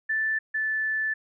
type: tone pair in turn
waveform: sine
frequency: 1760 / 1749.9 Hz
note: A6 / A6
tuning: 0 / -10 cents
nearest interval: unison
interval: 10 cents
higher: first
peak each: -23 / -24 dBFS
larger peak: first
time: 0.09-0.39 / 0.54-1.14 s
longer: second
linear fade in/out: 10 ms
effects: none